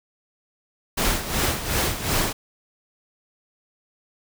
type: noise with tremolo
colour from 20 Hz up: pink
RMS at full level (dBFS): -21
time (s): 0.97-2.33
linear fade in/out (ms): 10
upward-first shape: sine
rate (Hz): 2.7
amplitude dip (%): 70
effects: none